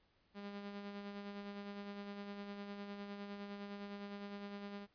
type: tone with tremolo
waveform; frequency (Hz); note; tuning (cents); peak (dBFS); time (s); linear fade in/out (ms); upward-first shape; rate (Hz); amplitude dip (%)
sawtooth; 202; G#3; -48; -40; 0.34-4.87; 50; sine; 9.8; 40
effects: pink hiss -75 dBFS RMS until 4.94 s + resampled to 11025 Hz